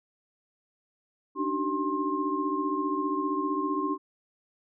sine tone cluster, 289.5 / 304.7 / 380.9 / 1063 Hz, D4 / D#4 / G4 / C6, -25 / -36 / -50 / +27 cents, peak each -32 / -32 / -33 / -30 dBFS, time 1.35-3.98 s, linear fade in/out 50 ms, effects none

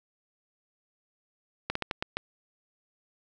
slowing click train, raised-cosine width 0.3 ms, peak -13 dBFS, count 6, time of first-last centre 1.7-2.17 s, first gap 54 ms, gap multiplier 1.28, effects none

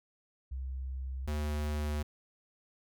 sine / square tone pair in turn, 65.41 / 74.78 Hz, C2 / D2, 0 / +32 cents, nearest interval major second, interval 232 cents, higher second, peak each -35 / -32 dBFS, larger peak second, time 0.51-1.27 / 1.27-2.03 s, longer neither, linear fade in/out 10 ms, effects none

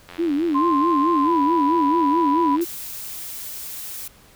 click train, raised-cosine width 0.3 ms, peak -22 dBFS, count 223, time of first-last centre 0.09-2.607 s, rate 88.2 Hz
sine tone with vibrato, 311.1 Hz, D#4, in tune, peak -18 dBFS, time 0.18-2.65 s, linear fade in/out 20 ms, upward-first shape sine, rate 4.6 Hz, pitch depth 180 cents each way
sine tone with pitch glide, 1046.5 to 991.2 Hz, C6 to B5, 0 to +6 cents, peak -18 dBFS, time 0.54-2.57 s, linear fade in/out 20 ms, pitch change -94 cents, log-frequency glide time 1.2-1.34 s
blue noise, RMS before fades -33 dBFS, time 2.61-4.08 s, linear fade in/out 5 ms
effects pink hiss -51 dBFS RMS until 4.35 s

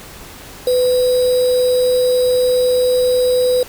sine tone with sample-and-hold, 501 Hz, B4, 25 cents sharp, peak -11 dBFS, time 0.67-3.63 s, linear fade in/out 2 ms, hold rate 4410 Hz, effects pink hiss -36 dBFS RMS until 3.68 s

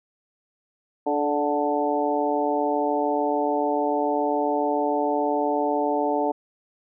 harmonic tone with a mistuned harmonic, 146.83 Hz, D3, in tune, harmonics 2 / 3 / 4 / 5 / 6, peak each -27 / -27 / -27 / -27 / -27 dBFS, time 1.06-6.32 s, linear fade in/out 10 ms, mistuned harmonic 3, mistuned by -28 cents, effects none

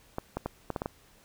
clicks, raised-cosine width 1 ms, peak -17 dBFS, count 7, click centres 0.184 / 0.37 / 0.46 / 0.703 / 0.762 / 0.819 / 0.859 s, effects pink hiss -60 dBFS RMS until 1.24 s

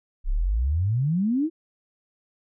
sine exponential sweep, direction up, 30 to 337.5 Hz, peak -20 dBFS, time 0.24-1.5 s, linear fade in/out 50 ms, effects none

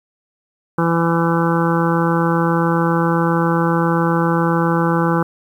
harmonic tone, 167.4 Hz, E3, 27 cents sharp, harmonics 1 / 2 / 3 / 5 / 6 / 7 / 8 / 9, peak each -17 / -20 / -22 / -24 / -25 / -25 / -26 / -27 dBFS, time 0.78-5.23 s, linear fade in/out 5 ms, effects 8-bit

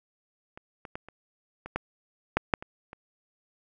clicks, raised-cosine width 0.5 ms, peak -28 / -26 / -20 / -30 / -24 / -13 / -7 / -6 / -24 / -27 dBFS, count 10, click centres 0.575 / 0.852 / 0.955 / 1.086 / 1.66 / 1.76 / 2.37 / 2.538 / 2.625 / 2.931 s, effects none

